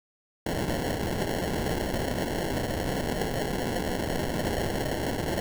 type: noise with sample-and-hold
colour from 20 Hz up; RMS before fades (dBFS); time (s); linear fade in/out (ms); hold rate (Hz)
blue; -29; 0.46-5.4; 2; 1225
effects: none